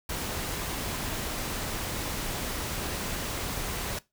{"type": "noise", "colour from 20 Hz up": "pink", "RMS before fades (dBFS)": -33, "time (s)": [0.09, 3.99], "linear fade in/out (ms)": 5, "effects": ["noise-tail reverb RT60 0.2 s tail -19 dB re dry"]}